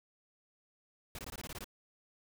pink noise bursts, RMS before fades -44 dBFS, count 9, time 1.15-1.643 s, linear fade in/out 2 ms, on 37 ms, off 20 ms, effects none

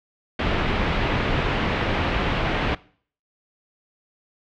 pink low-pass noise, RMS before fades -23 dBFS, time 0.39-2.75 s, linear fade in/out 5 ms, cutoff 3200 Hz, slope 24 dB/octave, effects noise-tail reverb RT60 0.5 s tail -21 dB re dry

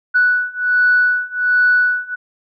sine beating tone pair, 1479 / 1480.3 Hz, F#6 / F#6, -1 / 0 cents, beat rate 1.3 Hz, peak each -15 / -14 dBFS, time 0.14-2.16 s, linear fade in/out 20 ms, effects tanh soft clip ceiling -4 dBFS

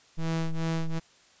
square ring-modulated tone, 81.8 Hz, E2, 13 cents flat, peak -24 dBFS, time 0.17-1 s, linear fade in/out 20 ms, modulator 80.4 Hz, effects white hiss -59 dBFS RMS until 1.4 s + resampled to 16000 Hz

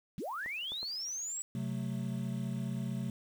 sine linear sweep, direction up, 130.81 to 7890 Hz, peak -36 dBFS, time 0.18-1.42 s, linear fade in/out 0 ms
clicks, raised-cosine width 1 ms, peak -34 dBFS, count 3, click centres 0.461 / 0.72 / 0.83 s
triangle chord, F# diminished, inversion second, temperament equal, 130.81 / 185 / 220 Hz, C3 / F#3 / A3, 0 / 0 / 0 cents, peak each -35 / -37 / -37 dBFS, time 1.55-3.1 s, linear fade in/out 2 ms
effects 9-bit

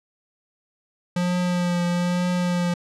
square tone with vibrato, 176.9 Hz, F3, 23 cents sharp, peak -21 dBFS, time 1.16-2.74 s, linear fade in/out 5 ms, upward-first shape triangle, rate 1.1 Hz, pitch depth 24 cents each way, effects low-pass 8000 Hz 12 dB/octave

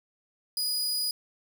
sawtooth tone, 4933 Hz, D#8, 16 cents flat, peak -24 dBFS, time 0.57-1.11 s, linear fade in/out 2 ms, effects none

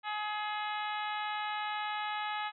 harmonic tone with a mistuned harmonic, 421.9 Hz, G#4, 27 cents sharp, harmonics 2 / 3 / 4 / 5 / 6 / 7 / 8 / 9, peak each -36 / -40 / -42 / -44 / -46 / -47 / -48 / -49 dBFS, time 0.03-2.52 s, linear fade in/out 50 ms, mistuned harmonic 9, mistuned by +28 cents, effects none

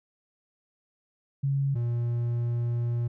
sine / triangle tone pair in turn, 138.3 / 118.91 Hz, C#3 / A#2, -4 / +35 cents, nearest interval minor third, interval 261 cents, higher first, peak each -23 dBFS, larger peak neither, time 1.43-1.75 / 1.75-3.08 s, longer second, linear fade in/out 10 ms, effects none

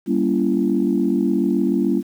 sine chord, G diminished seventh, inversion none, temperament just, 196 / 235.2 / 282.2 / 338.7 Hz, G3 / Bb3 / Db4 / Fb4, 0 / +16 / +31 / +47 cents, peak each -21 dBFS, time 0.06-2.03 s, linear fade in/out 50 ms, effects tanh soft clip ceiling -6 dBFS + 8-bit

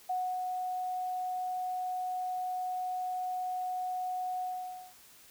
sine tone with ADSR envelope, 735 Hz, F#5, 12 cents flat, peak -29 dBFS, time 0.09-4.94 s, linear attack 10 ms, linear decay 270 ms, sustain -3 dB, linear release 520 ms, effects white hiss -57 dBFS RMS until 5.3 s

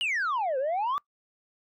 sine exponential two-way sweep, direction down then up, 3000 to 506 to 1195 Hz, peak -23 dBFS, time 0.01-0.98 s, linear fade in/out 0 ms, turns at 0.58 s, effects noise-tail reverb RT60 0.1 s tail -25 dB re dry + tanh soft clip ceiling -24 dBFS

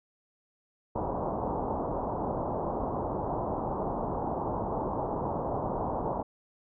white low-pass noise, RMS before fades -32 dBFS, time 0.95-6.23 s, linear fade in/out 10 ms, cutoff 990 Hz, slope 48 dB/octave, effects none

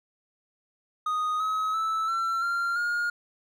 triangle tone with pitch steps, 1243 / 1277.2 / 1312.4 / 1348.5 / 1385.6 / 1423.7 Hz, D#6 / D#6 / E6 / E6 / F6 / F6, -2 / +45 / -8 / +39 / -14 / +33 cents, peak -23 dBFS, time 1.06-3.1 s, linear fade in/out 5 ms, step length 340 ms, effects none

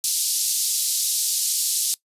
white band-pass noise, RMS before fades -23 dBFS, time 0.04-1.94 s, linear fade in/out 0 ms, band 4100 to 12000 Hz, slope 24 dB/octave, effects noise-tail reverb RT60 0.1 s tail -20 dB re dry + resampled to 32000 Hz

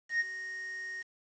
triangle tone with ADSR envelope, 1860 Hz, A#6, 4 cents flat, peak -23 dBFS, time 0.09-1.03 s, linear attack 110 ms, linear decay 29 ms, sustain -13 dB, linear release 15 ms, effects resampled to 16000 Hz + 9-bit

